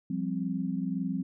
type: chord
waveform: sine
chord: F suspended second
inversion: none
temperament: just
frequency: 174.61 / 196.44 / 261.9 Hz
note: F3 / G3 / C4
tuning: 0 / +4 / +2 cents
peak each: -33 dBFS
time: 0.1-1.23 s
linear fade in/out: 5 ms
effects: none